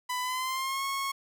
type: tone with pitch glide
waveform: sawtooth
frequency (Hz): 998 to 1094.6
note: B5 to C#6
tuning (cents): +18 to -22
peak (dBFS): -26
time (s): 0.09-1.12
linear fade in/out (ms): 10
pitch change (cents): +160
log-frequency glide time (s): 0.21-0.84
effects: none